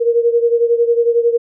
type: beating tone pair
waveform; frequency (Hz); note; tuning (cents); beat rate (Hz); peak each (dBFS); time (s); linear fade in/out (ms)
sine; 466.7 / 477.7; A#4 / A#4; +2 / +42; 11; -12 / -16; 0-1.38; 20
effects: none